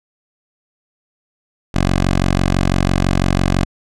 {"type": "tone", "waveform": "10% pulse", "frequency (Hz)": 46, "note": "F#1", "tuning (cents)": -9, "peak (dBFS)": -5, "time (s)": [1.74, 3.65], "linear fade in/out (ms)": 10, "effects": ["low-pass 8000 Hz 12 dB/octave"]}